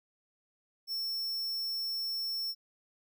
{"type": "tone", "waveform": "square", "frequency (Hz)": 5400, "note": "E8", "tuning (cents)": 41, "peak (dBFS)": -33, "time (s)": [0.87, 2.55], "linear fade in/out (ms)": 50, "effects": []}